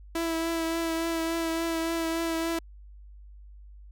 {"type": "tone with vibrato", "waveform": "sawtooth", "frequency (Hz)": 329.6, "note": "E4", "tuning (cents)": 0, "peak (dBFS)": -23, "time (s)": [0.15, 2.59], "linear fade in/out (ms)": 5, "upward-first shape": "triangle", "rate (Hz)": 3.5, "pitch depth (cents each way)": 23, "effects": ["added 50 Hz sine -45 dBFS peak until 3.91 s"]}